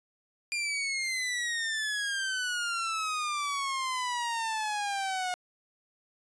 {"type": "exponential sweep", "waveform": "sawtooth", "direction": "down", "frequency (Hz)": [2408, 721], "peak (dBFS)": -26, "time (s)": [0.52, 5.34], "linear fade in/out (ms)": 0, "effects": ["resampled to 22050 Hz"]}